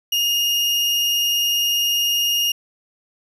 35% pulse tone with vibrato, 2845 Hz, F7, 31 cents sharp, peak -15 dBFS, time 0.12-2.52 s, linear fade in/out 5 ms, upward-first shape square, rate 20 Hz, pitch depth 13 cents each way, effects none

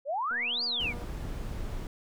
sine exponential two-way sweep, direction up then down, 524 to 4932 to 2109 Hz, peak -28 dBFS, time 0.05-0.94 s, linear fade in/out 50 ms, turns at 0.64 s
click train, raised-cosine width 1 ms, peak -35 dBFS, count 176, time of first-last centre 0.31-1.039 s, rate 240 Hz
brown noise, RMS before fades -36 dBFS, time 0.8-1.87 s, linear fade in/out 2 ms
effects none

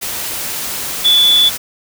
sine tone in noise, 3455 Hz, A7, 32 cents flat, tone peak -7 dBFS, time 1.04-1.5 s, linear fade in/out 20 ms, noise white, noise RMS -22 dBFS, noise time 0.01-1.58 s, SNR +12 dB, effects none

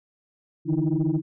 sine tone cluster, 147.7 / 161.5 / 307.3 / 329.3 Hz, D3 / E3 / D#4 / E4, +10 / -35 / -21 / -2 cents, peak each -25 dBFS, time 0.65-1.22 s, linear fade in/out 50 ms, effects tanh soft clip ceiling -15 dBFS

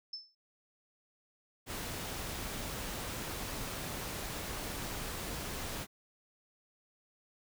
sine tone with exponential decay, 5274 Hz, E8, in tune, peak -36 dBFS, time 0.13-0.35 s, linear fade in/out 5 ms, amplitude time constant 47 ms
pink noise, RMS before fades -40 dBFS, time 1.66-5.87 s, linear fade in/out 50 ms
effects none

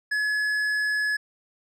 sine tone with tanh clipping, 1700 Hz, G#6, 40 cents sharp, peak -24 dBFS, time 0.11-1.17 s, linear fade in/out 10 ms, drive 9 dB, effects none

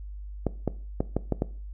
clicks, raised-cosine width 2 ms, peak -11 dBFS, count 6, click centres 0.467 / 0.677 / 1.005 / 1.166 / 1.323 / 1.421 s, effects noise-tail reverb RT60 0.4 s tail -18 dB re dry + added 50 Hz sine -36 dBFS peak until 1.73 s

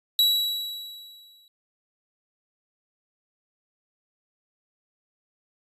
45% pulse tone with exponential decay, 3908 Hz, B7, 19 cents flat, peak -16 dBFS, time 0.19-1.48 s, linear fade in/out 1 ms, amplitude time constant 280 ms, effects resampled to 32000 Hz

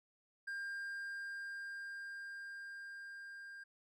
triangle tone with level ramp, 1600 Hz, G6, 35 cents sharp, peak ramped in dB -38 to -47 dBFS, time 0.47-3.64 s, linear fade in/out 10 ms, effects none

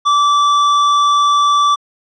sine tone with hard clipping, 1161 Hz, D6, 20 cents flat, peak -11 dBFS, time 0.05-1.76 s, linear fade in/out 20 ms, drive 11 dB, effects low-pass 6000 Hz 12 dB/octave

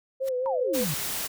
sine tone with vibrato, 517 Hz, C5, 21 cents flat, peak -25 dBFS, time 0.2-0.85 s, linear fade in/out 20 ms, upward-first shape sine, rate 4.4 Hz, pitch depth 67 cents each way
white noise with exponential growth, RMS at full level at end -37 dBFS, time 0.21-0.29 s, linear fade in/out 5 ms, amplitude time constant 17 ms
sine exponential sweep, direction down, 988 to 134.4 Hz, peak -28 dBFS, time 0.46-0.94 s, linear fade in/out 0 ms
white noise, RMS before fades -31 dBFS, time 0.73-1.28 s, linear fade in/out 20 ms
effects none

